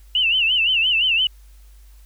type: tone with vibrato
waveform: sine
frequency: 2844 Hz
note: F7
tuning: 31 cents sharp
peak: -15 dBFS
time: 0.15-1.27 s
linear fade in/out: 2 ms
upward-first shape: sine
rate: 5.8 Hz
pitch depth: 140 cents each way
effects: added 50 Hz sine -43 dBFS peak until 2.05 s + white hiss -58 dBFS RMS until 2.05 s